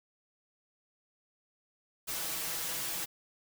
white noise with comb filter, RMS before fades -36 dBFS, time 2.07-3.06 s, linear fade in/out 20 ms, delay 6.1 ms, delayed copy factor +0.95, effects none

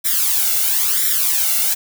blue noise with flanger, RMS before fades -17 dBFS, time 0.04-1.75 s, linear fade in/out 20 ms, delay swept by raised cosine 0.54 to 1.45 ms, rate 0.99 Hz, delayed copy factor +0.85, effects none

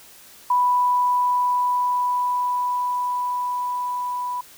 sine tone with level ramp, 987.8 Hz, B5, in tune, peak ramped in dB -15 to -24 dBFS, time 0.5-4.41 s, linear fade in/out 5 ms, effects white hiss -47 dBFS RMS until 4.57 s

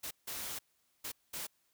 white noise bursts at uneven times, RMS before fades -41 dBFS, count 4, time 0.03-0.11 / 0.27-0.59 / 1.04-1.12 / 1.33-1.47 s, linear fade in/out 10 ms, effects white hiss -75 dBFS RMS until 1.73 s

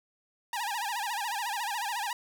sawtooth tone with vibrato, 880 Hz, A5, in tune, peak -27 dBFS, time 0.53-2.13 s, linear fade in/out 2 ms, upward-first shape sine, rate 14 Hz, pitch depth 180 cents each way, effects none

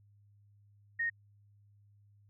sine tone, 1857 Hz, A#6, 7 cents flat, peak -30 dBFS, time 0.99-1.1 s, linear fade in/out 10 ms, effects added 102 Hz sine -61 dBFS peak until 2.29 s

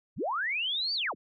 sine linear two-way sweep, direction up then down, 55 to 4699 to 55 Hz, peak -28 dBFS, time 0.16-1.15 s, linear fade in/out 50 ms, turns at 0.94 s, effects none

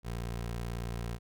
20% pulse tone, 58.27 Hz, A#1, in tune, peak -30 dBFS, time 0.03-1.19 s, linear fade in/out 50 ms, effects none

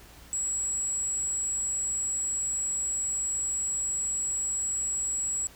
sine tone, 7750 Hz, B8, 34 cents flat, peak -27 dBFS, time 0.33-5.47 s, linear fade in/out 0 ms, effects added 60 Hz sine -53 dBFS peak until 5.55 s + pink hiss -52 dBFS RMS until 5.55 s

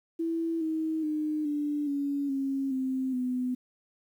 sine tone with pitch steps, 330 / 317.5 / 305.4 / 293.8 / 282.7 / 271.9 / 261.6 / 251.7 Hz, E4 / D#4 / D#4 / D4 / C#4 / C#4 / C4 / B3, +2 / +35 / -32 / +1 / +34 / -33 / 0 / +33 cents, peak -27 dBFS, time 0.19-3.55 s, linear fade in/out 10 ms, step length 420 ms, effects 10-bit

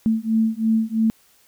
sine beating tone pair, 221 / 224 Hz, A3 / A3, +8 / +31 cents, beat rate 3 Hz, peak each -20 dBFS, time 0.06-1.1 s, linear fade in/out 0 ms, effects white hiss -57 dBFS RMS until 1.47 s

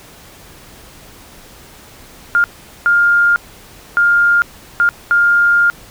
sine tone bursts at uneven times, 1407 Hz, F6, 12 cents sharp, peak -8 dBFS, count 5, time 2.35-2.44 / 2.86-3.36 / 3.97-4.42 / 4.8-4.89 / 5.11-5.7 s, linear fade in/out 0 ms, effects pink hiss -40 dBFS RMS until 5.9 s

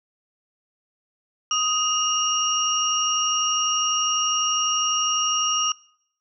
sine tone cluster, 1252 / 2848 / 5660 Hz, D#6 / F7 / F8, +10 / +33 / +22 cents, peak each -24 dBFS, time 1.51-5.72 s, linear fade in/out 2 ms, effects noise-tail reverb RT60 0.7 s tail -24 dB re dry

